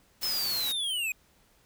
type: noise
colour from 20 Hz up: white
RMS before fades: -36 dBFS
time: 0.21-0.73 s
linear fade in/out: 20 ms
type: linear sweep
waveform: square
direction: down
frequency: 5274 to 2458 Hz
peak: -29 dBFS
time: 0.23-1.12 s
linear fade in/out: 2 ms
effects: pink hiss -64 dBFS RMS until 1.65 s